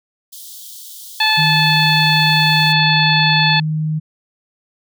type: high-pass noise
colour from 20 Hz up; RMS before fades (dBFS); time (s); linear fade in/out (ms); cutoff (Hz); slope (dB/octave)
white; -35; 0.32-2.73; 10; 3100; 96
type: harmonic tone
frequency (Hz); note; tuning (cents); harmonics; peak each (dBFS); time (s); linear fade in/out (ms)
870; A5; -20; 1 / 2 / 3 / 4 / 5; -18 / -18 / -18 / -18 / -18; 1.2-3.6; 5
type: tone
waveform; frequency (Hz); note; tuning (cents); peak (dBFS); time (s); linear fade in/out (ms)
sine; 155.56; D#3; 0; -16; 1.37-4; 20
effects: none